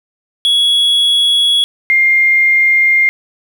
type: tone pair in turn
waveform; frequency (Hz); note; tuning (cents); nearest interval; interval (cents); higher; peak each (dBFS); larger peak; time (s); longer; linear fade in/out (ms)
triangle / sine; 3355 / 2114; G#7 / C7; +17 / +17; minor sixth; 800; first; -7; neither; 0.45-1.64 / 1.9-3.09; neither; 0
effects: 7-bit

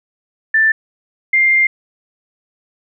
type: tone pair in turn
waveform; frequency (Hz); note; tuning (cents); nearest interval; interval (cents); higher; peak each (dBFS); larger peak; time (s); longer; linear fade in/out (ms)
sine; 1770 / 2105; A6 / C7; +10 / +10; minor third; 300; second; -9; neither; 0.54-0.72 / 1.33-1.67; second; 5
effects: none

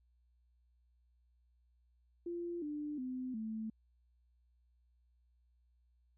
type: tone with pitch steps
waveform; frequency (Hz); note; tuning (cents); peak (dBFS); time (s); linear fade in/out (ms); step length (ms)
sine; 345.1 / 297 / 255.6 / 219.9; F4 / D4 / C4 / A3; -21 / +20 / -40 / -1; -38; 2.26-3.7; 5; 360
effects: added 60 Hz sine -69 dBFS peak until 6.17 s

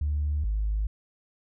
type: tone pair in turn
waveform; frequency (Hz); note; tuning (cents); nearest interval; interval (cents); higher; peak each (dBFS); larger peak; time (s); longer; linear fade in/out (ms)
sine; 73.9 / 52.26; D2 / G#1; +11 / +12; tritone; 599; first; -23; neither; 0.01-0.44 / 0.44-0.87; neither; 5
effects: tanh soft clip ceiling -20 dBFS

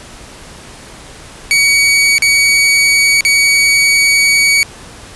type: tone with dropouts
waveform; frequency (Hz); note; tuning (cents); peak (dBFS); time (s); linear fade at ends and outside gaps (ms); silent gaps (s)
sawtooth; 2255; C#7; +29; -4; 1.51-4.63; 0; 2.182-2.222 / 3.208-3.25
effects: pink hiss -34 dBFS RMS until 5.15 s + resampled to 24000 Hz

